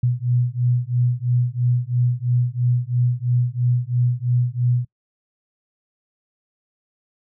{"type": "beating tone pair", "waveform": "sine", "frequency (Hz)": [121.3, 124.3], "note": ["B2", "B2"], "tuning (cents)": [-31, 12], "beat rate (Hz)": 3, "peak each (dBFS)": -20, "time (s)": [0.03, 4.85], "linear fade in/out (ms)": 5, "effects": ["noise-tail reverb RT60 0.1 s tail -24 dB re dry"]}